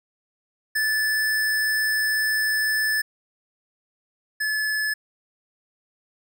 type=tone pair in turn; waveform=square; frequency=1743 / 1722 Hz; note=A6 / A6; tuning=-17 / -38 cents; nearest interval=unison; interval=21 cents; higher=first; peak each=-21 / -23 dBFS; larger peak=first; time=0.75-3.02 / 4.4-4.94 s; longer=first; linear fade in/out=10 ms; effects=none